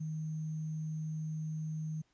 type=tone with sample-and-hold; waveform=sine; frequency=156.6 Hz; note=D#3; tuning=11 cents sharp; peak=-35 dBFS; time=0-2.02 s; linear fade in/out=10 ms; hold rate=6300 Hz; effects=pink hiss -74 dBFS RMS until 2.13 s + resampled to 16000 Hz